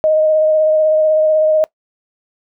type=tone with vibrato; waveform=sine; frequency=622.3 Hz; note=D#5; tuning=in tune; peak=-9 dBFS; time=0.04-1.64 s; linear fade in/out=0 ms; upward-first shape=sine; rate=16 Hz; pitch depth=16 cents each way; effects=noise-tail reverb RT60 0.1 s tail -22 dB re dry